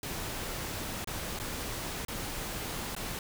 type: noise with dropouts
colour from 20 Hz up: pink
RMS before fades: -37 dBFS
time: 0.03-3.19 s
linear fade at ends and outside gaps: 2 ms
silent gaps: 1.045-1.073 / 1.39-1.398 / 2.05-2.082 / 2.951-2.964 s
effects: none